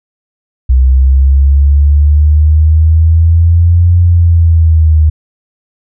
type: linear two-way sweep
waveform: sine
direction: up then down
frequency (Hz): 63.5 to 87.8 to 76.7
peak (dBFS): -3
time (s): 0.69-5.1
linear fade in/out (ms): 10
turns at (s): 3.98
effects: none